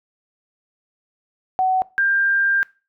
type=tone pair in turn; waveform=sine; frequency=750 / 1592.9 Hz; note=F#5 / G6; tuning=+23 / +27 cents; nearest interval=octave + minor second; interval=1304 cents; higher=second; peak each=-15 dBFS; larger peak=neither; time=1.59-1.82 / 1.98-2.63 s; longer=second; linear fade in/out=0 ms; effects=noise-tail reverb RT60 0.3 s tail -21 dB re dry